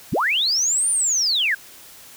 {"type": "linear two-way sweep", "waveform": "sine", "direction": "up then down", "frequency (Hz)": [50.5, 9397, 1468], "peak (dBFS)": -17, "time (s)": [0.12, 1.55], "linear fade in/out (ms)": 10, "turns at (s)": 0.9, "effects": ["white hiss -44 dBFS RMS until 2.16 s"]}